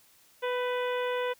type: harmonic tone with a mistuned harmonic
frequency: 495.4 Hz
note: B4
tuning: 5 cents sharp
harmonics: 1 / 2 / 3 / 4 / 5 / 6 / 7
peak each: -29 / -35 / -39 / -41 / -43 / -45 / -46 dBFS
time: 0.42-1.34 s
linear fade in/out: 20 ms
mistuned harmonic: 3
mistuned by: +28 cents
effects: white hiss -61 dBFS RMS until 1.39 s